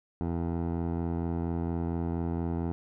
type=tone with low-pass filter; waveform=15% pulse; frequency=84.3 Hz; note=E2; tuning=39 cents sharp; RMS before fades=-31 dBFS; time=0.21-2.72 s; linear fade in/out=0 ms; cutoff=710 Hz; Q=0.94; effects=none